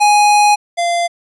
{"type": "tone pair in turn", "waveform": "square", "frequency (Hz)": [830.6, 689.8], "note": ["G#5", "F5"], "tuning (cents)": [0, -22], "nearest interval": "minor third", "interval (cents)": 322, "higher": "first", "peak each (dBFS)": [-8, -14], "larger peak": "first", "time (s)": [[0, 0.56], [0.77, 1.08]], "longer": "first", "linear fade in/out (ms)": 20, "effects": ["resampled to 24000 Hz"]}